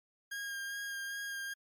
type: tone with vibrato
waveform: 40% pulse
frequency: 1619 Hz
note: G#6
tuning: 45 cents flat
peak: -37 dBFS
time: 0.31-1.54 s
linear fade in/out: 10 ms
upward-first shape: sine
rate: 2.5 Hz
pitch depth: 17 cents each way
effects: MP3 96 kbps